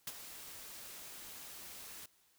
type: noise with ADSR envelope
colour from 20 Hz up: white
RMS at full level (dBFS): -39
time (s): 0.07-2.06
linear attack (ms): 4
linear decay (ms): 35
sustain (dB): -11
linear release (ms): 3
effects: white hiss -71 dBFS RMS until 2.38 s